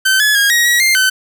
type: tone with pitch steps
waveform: sawtooth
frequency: 1540 / 1705 / 1633 / 1892 / 1916 / 2105 / 1524 Hz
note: G6 / G#6 / G#6 / A#6 / A#6 / C7 / G6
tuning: -31 / +45 / -30 / +25 / +47 / +10 / -49 cents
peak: -6 dBFS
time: 0.05-1.1 s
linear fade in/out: 10 ms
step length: 150 ms
effects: none